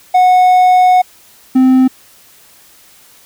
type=tone pair in turn; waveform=triangle; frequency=733 / 259.2 Hz; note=F#5 / C4; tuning=-16 / -16 cents; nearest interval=octave + tritone; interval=1800 cents; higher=first; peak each=-3 dBFS; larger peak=neither; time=0.14-1.02 / 1.55-1.88 s; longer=first; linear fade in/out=10 ms; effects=white hiss -44 dBFS RMS until 3.25 s